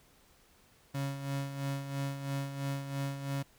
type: tone with tremolo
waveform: 35% pulse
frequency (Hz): 138.59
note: C#3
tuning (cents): 0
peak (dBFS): -30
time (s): 0.94-3.43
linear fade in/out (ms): 10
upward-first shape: sine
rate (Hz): 3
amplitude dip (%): 60
effects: pink hiss -64 dBFS RMS until 3.58 s